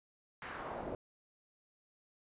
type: noise with band-pass filter sweep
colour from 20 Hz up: brown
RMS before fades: -43 dBFS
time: 0.42-0.95 s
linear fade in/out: 2 ms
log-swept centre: 1900 to 500 Hz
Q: 1.7
effects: resampled to 8000 Hz